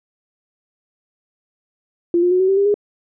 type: tone with pitch steps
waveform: sine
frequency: 344.8 / 355.1 / 365.7 / 376.7 / 387.9 / 399.5 / 411.5 Hz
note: F4 / F4 / F#4 / F#4 / G4 / G4 / G#4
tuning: -22 / +29 / -20 / +31 / -18 / +33 / -16 cents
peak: -12 dBFS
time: 2.14-2.742 s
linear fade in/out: 2 ms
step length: 86 ms
effects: none